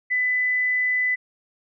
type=tone; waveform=sine; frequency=2000 Hz; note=B6; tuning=21 cents sharp; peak=-19 dBFS; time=0.1-1.16 s; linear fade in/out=20 ms; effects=none